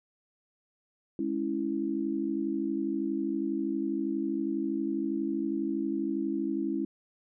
sine chord, C# minor, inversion second, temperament equal, 207.7 / 277.2 / 329.6 Hz, G#3 / C#4 / E4, 0 / 0 / 0 cents, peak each -35 / -32 / -31 dBFS, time 1.19-6.85 s, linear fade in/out 2 ms, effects none

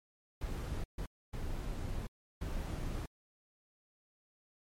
brown noise bursts at uneven times, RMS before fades -38 dBFS, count 4, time 0.41-0.84 / 0.98-1.06 / 1.33-2.07 / 2.41-3.06 s, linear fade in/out 5 ms, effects MP3 64 kbps

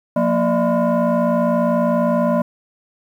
sine tone with frequency modulation, 179.5 Hz, F3, 48 cents sharp, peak -13 dBFS, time 0.16-2.42 s, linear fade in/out 5 ms, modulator 414 Hz, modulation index 1.7, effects tanh soft clip ceiling -9 dBFS + 8-bit

